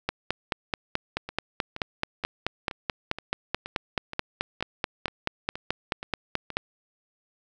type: two click trains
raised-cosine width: 0.3 ms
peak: -19 / -9 dBFS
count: 12 / 31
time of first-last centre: 1.29-6.503 / 0.09-6.569 s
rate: 2.11 / 4.63 Hz
effects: none